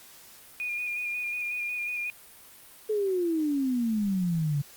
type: tone with vibrato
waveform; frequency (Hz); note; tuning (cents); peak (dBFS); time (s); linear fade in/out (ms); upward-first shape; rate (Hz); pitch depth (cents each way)
sine; 2440; D#7; -34; -29; 0.6-2.1; 0; square; 5.5; 21
type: exponential sweep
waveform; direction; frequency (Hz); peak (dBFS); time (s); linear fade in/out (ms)
sine; down; 437.4 to 139.5; -24; 2.89-4.62; 10
effects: white hiss -51 dBFS RMS until 4.76 s + Opus 48 kbps